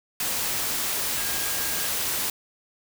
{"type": "tone in noise", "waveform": "sine", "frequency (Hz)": 1628, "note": "G#6", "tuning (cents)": -35, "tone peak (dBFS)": -38, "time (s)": [1.17, 1.88], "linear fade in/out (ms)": 2, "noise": "white", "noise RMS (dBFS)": -27, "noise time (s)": [0.2, 2.3], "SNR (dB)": -14, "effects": []}